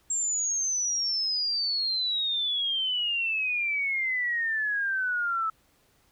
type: exponential sweep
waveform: sine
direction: down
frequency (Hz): 7490 to 1301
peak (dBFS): -25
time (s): 0.1-5.5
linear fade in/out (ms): 5
effects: pink hiss -65 dBFS RMS until 6.11 s